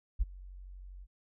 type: tone with ADSR envelope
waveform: sine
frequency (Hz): 46.25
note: F#1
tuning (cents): 0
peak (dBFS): -22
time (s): 0.19-1.07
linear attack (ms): 27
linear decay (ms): 22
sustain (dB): -23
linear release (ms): 43
effects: none